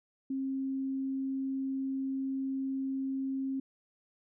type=tone; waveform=sine; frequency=267.9 Hz; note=C4; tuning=41 cents sharp; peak=-31 dBFS; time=0.3-3.6 s; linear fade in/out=5 ms; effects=none